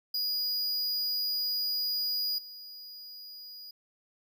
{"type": "tone with level steps", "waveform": "square", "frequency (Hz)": 4901, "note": "D#8", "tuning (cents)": -27, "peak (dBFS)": [-29, -44], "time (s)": [0.14, 3.71], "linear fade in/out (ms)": 5, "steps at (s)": 2.38, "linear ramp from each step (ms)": 5, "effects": []}